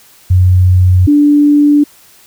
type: tone pair in turn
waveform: sine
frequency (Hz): 91.5 / 292.3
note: F#2 / D4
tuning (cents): -19 / -8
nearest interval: octave + minor sixth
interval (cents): 2011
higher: second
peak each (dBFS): -4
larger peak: neither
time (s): 0.3-1.07 / 1.07-1.84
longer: neither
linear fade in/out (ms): 10
effects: white hiss -43 dBFS RMS until 2.26 s